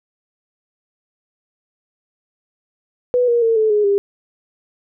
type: tone with pitch steps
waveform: sine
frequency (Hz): 493.9 / 473.8 / 454.5 / 436 / 418.2 / 401.2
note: B4 / A#4 / A#4 / A4 / G#4 / G4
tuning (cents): 0 / +28 / -44 / -16 / +12 / +40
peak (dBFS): -12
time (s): 3.14-3.98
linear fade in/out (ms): 0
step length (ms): 140
effects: none